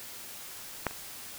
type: clicks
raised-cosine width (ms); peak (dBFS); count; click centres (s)
0.5; -12 / -29; 2; 0.867 / 0.91
effects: white hiss -44 dBFS RMS until 1.38 s